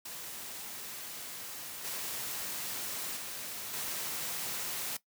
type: noise with level steps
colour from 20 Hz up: white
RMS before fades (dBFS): -43 / -38 / -41 / -37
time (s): 0.05-4.97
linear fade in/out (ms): 5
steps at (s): 1.84 / 3.16 / 3.73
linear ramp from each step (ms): 10
effects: noise-tail reverb RT60 0.1 s tail -17 dB re dry + high-pass 100 Hz 12 dB/octave